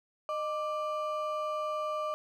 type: ring-modulated tone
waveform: triangle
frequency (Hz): 895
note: A5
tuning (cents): +29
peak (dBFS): -26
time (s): 0.29-2.14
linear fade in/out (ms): 0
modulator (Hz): 281
effects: none